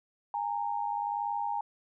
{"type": "tone pair together", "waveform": "sine", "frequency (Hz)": [820.7, 922], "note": ["G#5", "A#5"], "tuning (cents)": [-21, -19], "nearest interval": "major second", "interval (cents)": 202, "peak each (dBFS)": [-32, -33], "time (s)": [0.34, 1.61], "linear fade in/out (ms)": 2, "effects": []}